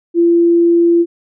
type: tone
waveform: sine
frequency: 340.8 Hz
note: F4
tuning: 42 cents flat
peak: -7 dBFS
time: 0.14-1.06 s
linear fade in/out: 50 ms
effects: none